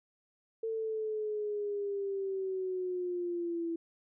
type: linear sweep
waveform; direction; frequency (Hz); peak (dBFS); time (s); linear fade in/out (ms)
sine; down; 450 to 331.3; -32; 0.63-3.76; 5
effects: none